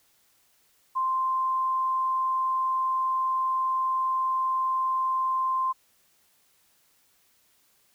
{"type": "tone", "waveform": "sine", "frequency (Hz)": 1045, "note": "C6", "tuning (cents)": -2, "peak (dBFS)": -23, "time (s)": [0.95, 5.73], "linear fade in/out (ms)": 20, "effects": ["white hiss -65 dBFS RMS until 7.94 s"]}